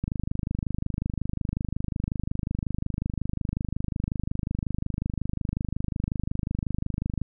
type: click train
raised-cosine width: 5 ms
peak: -15 dBFS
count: 184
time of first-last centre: 0.04-7.216 s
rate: 25.5 Hz
effects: none